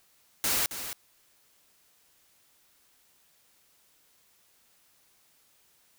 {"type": "noise with echo", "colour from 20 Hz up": "white", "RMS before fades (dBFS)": -27, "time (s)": [0.44, 0.66], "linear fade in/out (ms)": 0, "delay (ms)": 270, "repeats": 1, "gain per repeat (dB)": -10, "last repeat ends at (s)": 0.93, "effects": ["white hiss -65 dBFS RMS until 5.98 s"]}